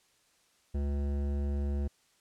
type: tone with hard clipping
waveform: sine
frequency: 71 Hz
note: C#2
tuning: 42 cents sharp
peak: -31 dBFS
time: 0.74-1.88 s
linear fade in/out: 10 ms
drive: 14 dB
effects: white hiss -68 dBFS RMS until 2.2 s + low-pass 9000 Hz 12 dB/octave